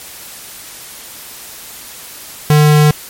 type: tone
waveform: square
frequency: 150.2 Hz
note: D3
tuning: 39 cents sharp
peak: -6 dBFS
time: 2.5-2.91 s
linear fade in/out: 2 ms
effects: white hiss -32 dBFS RMS until 3.09 s + MP3 64 kbps